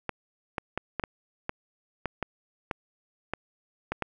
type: clicks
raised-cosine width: 0.5 ms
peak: -14 dBFS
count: 12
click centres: 0.093 / 0.582 / 0.776 / 0.997 / 1.038 / 1.494 / 2.057 / 2.227 / 2.712 / 3.336 / 3.92 / 4.023 s
effects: none